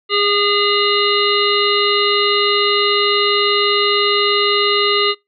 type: harmonic tone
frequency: 408.3 Hz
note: G#4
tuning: 29 cents flat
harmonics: 1 / 3 / 5 / 7 / 9 / 10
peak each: -18 / -19 / -21 / -19 / -22 / -21 dBFS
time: 0.09-5.15 s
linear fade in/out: 50 ms
effects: noise-tail reverb RT60 0.2 s tail -24 dB re dry